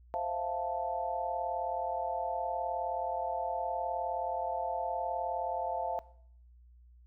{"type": "chord", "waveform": "sine", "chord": "F major seventh", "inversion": "second", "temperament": "equal", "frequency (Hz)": [523.3, 659.3, 698.5, 880], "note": ["C5", "E5", "F5", "A5"], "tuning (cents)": [0, 0, 0, 0], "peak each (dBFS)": [-40, -37, -35, -36], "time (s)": [0.14, 5.99], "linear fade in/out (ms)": 0, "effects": ["noise-tail reverb RT60 0.6 s tail -19 dB re dry", "added 60 Hz sine -55 dBFS peak until 7.06 s"]}